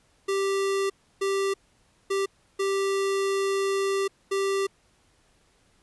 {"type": "tone bursts at uneven times", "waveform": "square", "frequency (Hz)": 392, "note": "G4", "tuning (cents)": 0, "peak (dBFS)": -24, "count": 5, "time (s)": [[0.28, 0.9], [1.21, 1.54], [2.1, 2.26], [2.59, 4.08], [4.31, 4.67]], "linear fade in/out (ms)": 10, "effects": ["pink hiss -64 dBFS RMS until 5.82 s", "resampled to 24000 Hz"]}